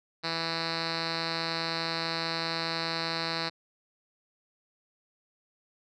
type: tone with low-pass filter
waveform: 5% pulse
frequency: 164.81 Hz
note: E3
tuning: in tune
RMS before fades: -32 dBFS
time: 0.23-3.5 s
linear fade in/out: 20 ms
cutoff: 4100 Hz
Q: 7.1
effects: none